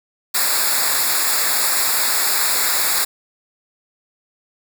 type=noise with comb filter; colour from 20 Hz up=white; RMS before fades=-18 dBFS; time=0.34-3.05 s; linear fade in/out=10 ms; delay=0.33 ms; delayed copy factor=-0.95; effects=none